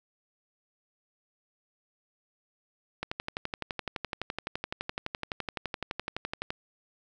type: click train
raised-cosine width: 0.3 ms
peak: -16 dBFS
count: 42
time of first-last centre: 3.03-6.505 s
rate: 11.8 Hz
effects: none